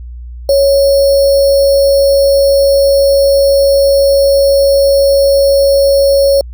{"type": "tone with sample-and-hold", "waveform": "sine", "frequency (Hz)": 554, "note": "C#5", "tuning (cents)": -1, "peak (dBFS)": -5, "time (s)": [0.49, 6.41], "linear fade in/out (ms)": 2, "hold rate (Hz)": 4900, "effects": ["added 60 Hz sine -24 dBFS peak until 6.53 s"]}